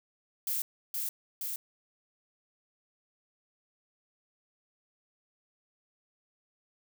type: noise with echo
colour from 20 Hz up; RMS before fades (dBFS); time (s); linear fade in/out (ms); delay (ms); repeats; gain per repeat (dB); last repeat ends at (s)
violet; -32; 0.47-0.62; 2; 470; 2; -2; 1.56
effects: none